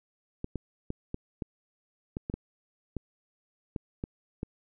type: clicks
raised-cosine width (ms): 3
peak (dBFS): -20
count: 12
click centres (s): 0.444 / 0.557 / 0.904 / 1.144 / 1.422 / 2.169 / 2.299 / 2.34 / 2.967 / 3.762 / 4.039 / 4.431
effects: none